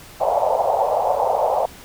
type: band-pass noise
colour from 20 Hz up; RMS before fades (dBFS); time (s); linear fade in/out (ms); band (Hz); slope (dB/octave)
white; -19; 0.2-1.66; 10; 510 to 870; 48
effects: pink hiss -42 dBFS RMS until 1.84 s

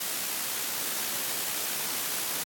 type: noise with amplitude modulation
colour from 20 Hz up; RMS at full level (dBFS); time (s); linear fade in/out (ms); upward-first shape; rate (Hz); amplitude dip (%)
white; -30; 0-2.44; 10; sine; 64.2; 25
effects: high-pass 150 Hz 12 dB/octave + AAC 64 kbps

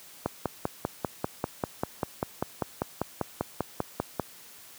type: click train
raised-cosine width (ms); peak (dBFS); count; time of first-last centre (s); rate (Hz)
1; -12; 21; 0.26-4.197; 5.08
effects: white hiss -50 dBFS RMS until 4.78 s + high-pass 80 Hz 12 dB/octave

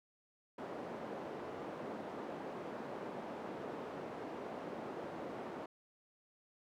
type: band-pass noise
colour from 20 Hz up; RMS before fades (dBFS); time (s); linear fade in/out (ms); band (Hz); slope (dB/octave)
white; -45; 0.58-5.66; 5; 220 to 620; 12
effects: none

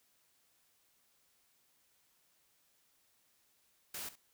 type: noise with echo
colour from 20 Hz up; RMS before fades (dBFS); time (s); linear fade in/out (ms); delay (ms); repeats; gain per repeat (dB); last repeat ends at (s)
white; -43; 3.94-4.09; 5; 66; 1; -15; 4.156
effects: white hiss -73 dBFS RMS until 4.33 s

